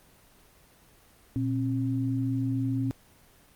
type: tone pair together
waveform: sine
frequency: 118.99 / 267.9 Hz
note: A#2 / C4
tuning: +36 / +41 cents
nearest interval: octave + major second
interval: 1405 cents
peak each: -28 dBFS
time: 1.36-2.91 s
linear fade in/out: 0 ms
effects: pink hiss -58 dBFS RMS until 3.55 s + Opus 24 kbps